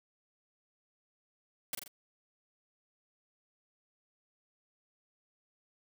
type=noise with echo; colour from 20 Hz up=white; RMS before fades=-35 dBFS; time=1.73-1.75 s; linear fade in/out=2 ms; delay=43 ms; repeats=3; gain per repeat=-5 dB; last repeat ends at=1.879 s; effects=none